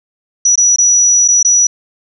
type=tone with dropouts; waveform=sine; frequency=5870 Hz; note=F#8; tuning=15 cents flat; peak=-6 dBFS; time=0.45-1.67 s; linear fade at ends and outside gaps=5 ms; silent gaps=0.557-0.576 / 0.761-0.784 / 1.279-1.284 / 1.429-1.448 s; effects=none